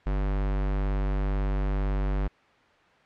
square tone, 48.97 Hz, G1, 1 cent flat, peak -25 dBFS, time 0.06-2.28 s, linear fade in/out 10 ms, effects white hiss -58 dBFS RMS until 3.05 s + low-pass 2000 Hz 12 dB/octave

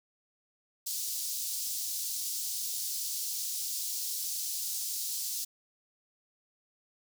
pink high-pass noise, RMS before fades -35 dBFS, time 0.86-5.45 s, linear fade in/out 10 ms, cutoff 4700 Hz, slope 24 dB/octave, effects none

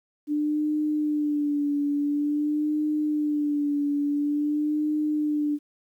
sine tone with vibrato, 295.4 Hz, D4, 10 cents sharp, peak -22 dBFS, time 0.27-5.59 s, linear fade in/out 50 ms, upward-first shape sine, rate 0.48 Hz, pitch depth 44 cents each way, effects 10-bit

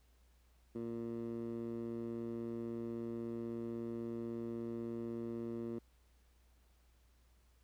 15% pulse tone with band-pass filter, 116.3 Hz, A#2, 4 cents flat, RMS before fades -42 dBFS, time 0.75-5.79 s, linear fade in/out 5 ms, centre 300 Hz, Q 1.8, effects added 60 Hz sine -66 dBFS peak until 7.63 s + pink hiss -75 dBFS RMS until 7.63 s

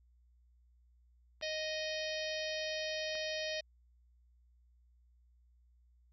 clicks, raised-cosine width 0.3 ms, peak -34 dBFS, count 2, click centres 1.413 / 3.153 s
harmonic tone, 622.3 Hz, D#5, in tune, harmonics 1 / 3 / 4 / 5 / 6 / 7 / 8 / 9, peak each -39 / -44 / -45 / -46 / -47 / -47 / -48 / -49 dBFS, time 1.42-3.61 s, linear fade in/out 10 ms
effects added 60 Hz sine -64 dBFS peak until 6.12 s

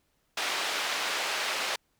white band-pass noise, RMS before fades -31 dBFS, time 0.37-1.76 s, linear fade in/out 5 ms, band 480 to 3600 Hz, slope 12 dB/octave, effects pink hiss -73 dBFS RMS until 1.99 s

